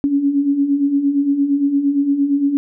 sine beating tone pair, 275 / 283.7 Hz, C#4 / C#4, -14 / +40 cents, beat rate 8.7 Hz, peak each -21 / -14 dBFS, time 0.04-2.57 s, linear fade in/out 0 ms, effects none

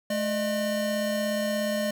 square tone pair together, 214.3 / 606 Hz, A3 / D#5, -45 / -46 cents, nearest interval octave + tritone, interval 1799 cents, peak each -30 / -28 dBFS, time 0.1-1.91 s, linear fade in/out 5 ms, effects none

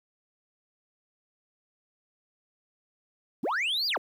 sine linear two-way sweep, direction up then down, 155.56 to 4937 to 155.56 Hz, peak -23 dBFS, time 3.43-3.98 s, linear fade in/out 10 ms, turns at 3.87 s, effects tanh soft clip ceiling -25 dBFS + 10-bit

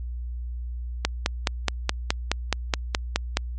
click train, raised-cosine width 0.2 ms, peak -3 dBFS, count 12, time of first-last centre 1.05-3.371 s, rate 4.74 Hz, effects added 60 Hz sine -29 dBFS peak until 3.58 s + MP3 48 kbps

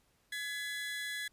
30% pulse tone pair together, 1691 / 2011 Hz, G#6 / B6, +31 / +31 cents, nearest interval minor third, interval 300 cents, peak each -36 / -39 dBFS, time 0.32-1.28 s, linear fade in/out 5 ms, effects pink hiss -72 dBFS RMS until 1.32 s + resampled to 32000 Hz

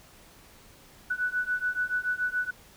sine beating tone pair, 1480 / 1487 Hz, F#6 / F#6, 0 / +8 cents, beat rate 7 Hz, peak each -30 / -29 dBFS, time 1.1-2.51 s, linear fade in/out 10 ms, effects pink hiss -54 dBFS RMS until 2.76 s

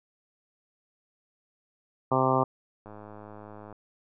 harmonic tone, 130.81 Hz, C3, in tune, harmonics 1 / 2 / 3 / 4 / 5 / 6 / 7 / 8 / 9, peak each -30 / -30 / -30 / -30 / -30 / -30 / -30 / -30 / -30 dBFS, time 2.11-2.44 s, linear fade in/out 10 ms
click train, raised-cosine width 1 ms, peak -31 dBFS, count 92, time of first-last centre 2.86-3.727 s, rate 105 Hz
effects none

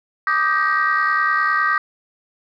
sine chord, Eb major seventh, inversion third, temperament equal with one note detuned, 1174.7 / 1244.5 / 1568 / 1894 Hz, D6 / Eb6 / G6 / Bb6, 0 / 0 / 0 / +27 cents, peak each -20 dBFS, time 0.27-1.78 s, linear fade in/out 2 ms, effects tanh soft clip ceiling -9 dBFS

